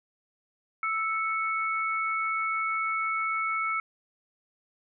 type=tone pair together; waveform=sine; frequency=1317.3 / 2211 Hz; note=E6 / C#7; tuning=-2 / -5 cents; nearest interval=major sixth; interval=897 cents; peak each=-28 / -30 dBFS; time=0.83-3.8 s; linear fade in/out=2 ms; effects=none